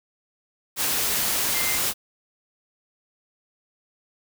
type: tone in noise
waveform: sine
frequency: 2090 Hz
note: C7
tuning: 2 cents flat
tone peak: -29 dBFS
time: 1.52-1.79 s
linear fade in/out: 50 ms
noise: white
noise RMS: -24 dBFS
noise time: 0.76-1.94 s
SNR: -8 dB
effects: none